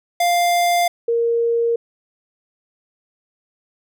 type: tone pair in turn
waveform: square / sine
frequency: 698.5 / 466.2 Hz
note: F5 / A#4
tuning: 0 / 0 cents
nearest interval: perfect fifth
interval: 700 cents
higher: first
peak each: -15 dBFS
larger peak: neither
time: 0.2-0.88 / 1.08-1.76 s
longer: neither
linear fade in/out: 5 ms
effects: none